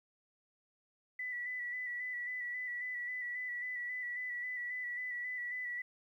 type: tone with vibrato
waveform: sine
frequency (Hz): 1972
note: B6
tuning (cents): -3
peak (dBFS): -37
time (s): 1.19-5.82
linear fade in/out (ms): 5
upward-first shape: square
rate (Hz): 3.7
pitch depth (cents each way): 25
effects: 12-bit